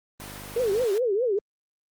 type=click train; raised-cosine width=3 ms; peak=-31 dBFS; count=33; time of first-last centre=0.2-0.836 s; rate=50.3 Hz
type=high-pass noise; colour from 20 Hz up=pink; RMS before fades=-41 dBFS; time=0.2-0.98 s; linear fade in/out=0 ms; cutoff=440 Hz; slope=48 dB/octave
type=tone with vibrato; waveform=sine; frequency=444.2 Hz; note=A4; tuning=16 cents sharp; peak=-21 dBFS; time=0.56-1.39 s; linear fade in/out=5 ms; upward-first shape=triangle; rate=4.8 Hz; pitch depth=290 cents each way
effects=Opus 24 kbps